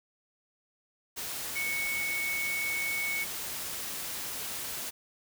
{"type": "tone in noise", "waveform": "sine", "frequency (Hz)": 2217, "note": "C#7", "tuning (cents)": 0, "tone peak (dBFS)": -30, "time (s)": [1.55, 3.25], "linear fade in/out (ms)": 20, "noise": "white", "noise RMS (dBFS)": -37, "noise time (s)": [1.16, 4.91], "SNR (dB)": 4, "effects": []}